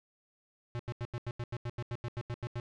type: tone bursts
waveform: square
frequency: 120 Hz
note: B2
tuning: 49 cents flat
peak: -35 dBFS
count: 15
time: 0.75-2.599 s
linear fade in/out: 0 ms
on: 43 ms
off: 86 ms
effects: low-pass 4000 Hz 12 dB/octave